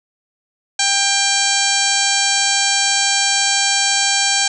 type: harmonic tone with a mistuned harmonic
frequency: 794 Hz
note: G5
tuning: 22 cents sharp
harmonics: 1 / 2 / 3 / 4 / 5 / 6 / 7 / 8 / 9 / 10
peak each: -23 / -23 / -23 / -23 / -23 / -23 / -23 / -23 / -23 / -23 dBFS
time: 0.79-4.48 s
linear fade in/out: 5 ms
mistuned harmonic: 6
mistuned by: -85 cents
effects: none